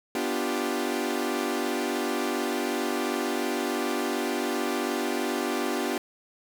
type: chord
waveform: sawtooth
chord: G dominant seventh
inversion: first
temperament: equal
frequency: 246.9 / 293.7 / 349.2 / 392 Hz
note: B3 / D4 / F4 / G4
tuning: 0 / 0 / 0 / 0 cents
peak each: -28 dBFS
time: 0.15-5.98 s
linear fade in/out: 2 ms
effects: none